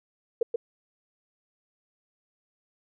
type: tone with echo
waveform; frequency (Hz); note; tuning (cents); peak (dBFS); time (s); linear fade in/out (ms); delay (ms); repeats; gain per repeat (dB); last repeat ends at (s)
sine; 466.9; A#4; +3; -19; 0.41-0.43; 5; 130; 1; -4; 0.56
effects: none